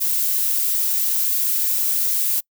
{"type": "noise", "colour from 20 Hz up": "violet", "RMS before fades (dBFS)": -20, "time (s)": [0, 2.41], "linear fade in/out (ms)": 20, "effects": ["noise-tail reverb RT60 0.1 s tail -26 dB re dry"]}